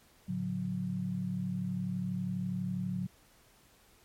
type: tone cluster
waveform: sine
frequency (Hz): 110.1 / 142.2 / 182.4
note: A2 / C#3 / F#3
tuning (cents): +2 / +45 / -24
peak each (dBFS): -40 / -39 / -33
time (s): 0.28-3.07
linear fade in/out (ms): 10
effects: pink hiss -63 dBFS RMS until 4.04 s + MP3 64 kbps